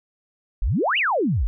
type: exponential two-way sweep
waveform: sine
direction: up then down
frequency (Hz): 35.18 to 3022 to 41.98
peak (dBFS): -18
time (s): 0.62-1.47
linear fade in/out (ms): 0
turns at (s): 0.98
effects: none